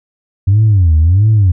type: tone with vibrato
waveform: sine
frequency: 92.5 Hz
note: F#2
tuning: in tune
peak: -4 dBFS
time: 0.47-1.52 s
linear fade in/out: 10 ms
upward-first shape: sine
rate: 1.5 Hz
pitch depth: 300 cents each way
effects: tanh soft clip ceiling -3 dBFS